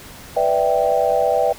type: chord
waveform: sine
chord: E minor seventh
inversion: second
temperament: equal with one note detuned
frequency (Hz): 493.9 / 589.7 / 659.3 / 784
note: B4 / D5 / E5 / G5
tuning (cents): 0 / +7 / 0 / 0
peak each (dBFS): -20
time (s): 0.36-1.53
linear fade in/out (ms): 10
effects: pink hiss -39 dBFS RMS until 1.58 s